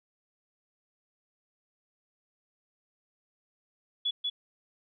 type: tone with echo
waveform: sine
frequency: 3402 Hz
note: G#7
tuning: 41 cents sharp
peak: -26 dBFS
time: 4.05-4.11 s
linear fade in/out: 10 ms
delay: 190 ms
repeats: 1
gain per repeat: -2 dB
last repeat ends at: 4.3 s
effects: none